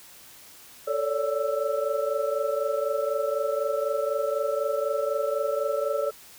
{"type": "tone cluster", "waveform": "sine", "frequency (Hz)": [441.7, 558, 582, 1325], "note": ["A4", "C#5", "D5", "E6"], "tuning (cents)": [7, 11, -16, 9], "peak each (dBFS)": [-30, -28, -28, -34], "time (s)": [0.87, 6.11], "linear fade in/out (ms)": 10, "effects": ["white hiss -49 dBFS RMS until 6.38 s"]}